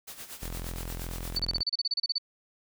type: noise with tremolo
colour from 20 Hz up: white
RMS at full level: -41 dBFS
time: 0.07-1.38 s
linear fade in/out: 10 ms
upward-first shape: sine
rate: 8.6 Hz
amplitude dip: 70%
type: tone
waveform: sawtooth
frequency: 42.59 Hz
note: F1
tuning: 43 cents flat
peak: -31 dBFS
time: 0.42-1.62 s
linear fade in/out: 10 ms
type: tone bursts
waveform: sine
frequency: 4495 Hz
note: C#8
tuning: 23 cents sharp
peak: -25 dBFS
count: 14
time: 1.36-2.183 s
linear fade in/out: 5 ms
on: 30 ms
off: 31 ms
effects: none